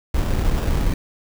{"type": "noise with sample-and-hold", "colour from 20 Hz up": "brown", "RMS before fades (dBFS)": -19, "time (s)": [0.14, 0.94], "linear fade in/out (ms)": 5, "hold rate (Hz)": 2100, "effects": []}